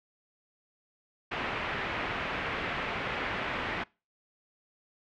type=low-pass noise; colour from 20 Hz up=white; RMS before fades=-34 dBFS; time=1.31-3.84 s; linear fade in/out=10 ms; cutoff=2500 Hz; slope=24 dB/octave; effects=noise-tail reverb RT60 0.3 s tail -24 dB re dry